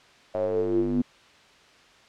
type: tone with band-pass filter sweep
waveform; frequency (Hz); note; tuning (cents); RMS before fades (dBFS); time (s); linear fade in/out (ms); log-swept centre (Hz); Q
square; 49.66; G1; +23; -25; 0.34-1.02; 10; 610 to 250; 9.8
effects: white hiss -54 dBFS RMS until 2.08 s + low-pass 4000 Hz 12 dB/octave